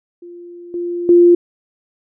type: tone with level steps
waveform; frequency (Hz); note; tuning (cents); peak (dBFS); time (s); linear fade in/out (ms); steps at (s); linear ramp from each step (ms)
sine; 348.2; F4; -5; -32 / -19 / -5; 0.22-1.35; 5; 0.74 / 1.09; 2
effects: none